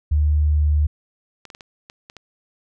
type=tone; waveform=sine; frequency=74.9 Hz; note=D2; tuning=35 cents sharp; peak=-14 dBFS; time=0.11-0.87 s; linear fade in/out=10 ms
type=clicks; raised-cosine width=0.2 ms; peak=-22 dBFS; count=7; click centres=1.453 / 1.502 / 1.549 / 1.608 / 1.899 / 2.099 / 2.167 s
effects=none